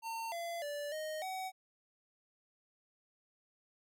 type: tone with pitch steps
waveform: square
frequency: 908 / 681 / 582 / 621 / 753 Hz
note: A#5 / F5 / D5 / D#5 / F#5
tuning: -46 / -44 / -16 / -3 / +30 cents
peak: -39 dBFS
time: 0.02-1.52 s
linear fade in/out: 50 ms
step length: 300 ms
effects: none